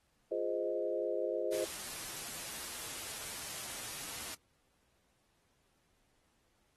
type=chord; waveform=sine; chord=F minor seventh; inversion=none; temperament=equal with one note detuned; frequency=349.2 / 415.3 / 519.3 / 622.3 Hz; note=F4 / Ab4 / C5 / Eb5; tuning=0 / 0 / -13 / 0 cents; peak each=-39 / -38 / -37 / -38 dBFS; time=0.31-1.65 s; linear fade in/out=10 ms
type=noise; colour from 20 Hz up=white; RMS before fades=-43 dBFS; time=1.52-4.35 s; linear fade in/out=10 ms
effects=pink hiss -75 dBFS RMS until 6.76 s + AAC 32 kbps